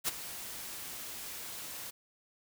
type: noise with ADSR envelope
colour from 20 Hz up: white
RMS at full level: -29 dBFS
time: 0.04-1.91 s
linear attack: 41 ms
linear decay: 17 ms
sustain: -14 dB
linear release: 15 ms
effects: none